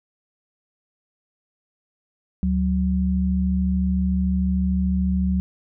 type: tone pair together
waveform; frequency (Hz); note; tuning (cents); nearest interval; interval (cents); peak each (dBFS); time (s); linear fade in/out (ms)
sine; 72.9 / 186.48; D2 / F#3; -12 / +14; octave + major third; 1626; -22 / -20; 2.43-5.4; 0
effects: none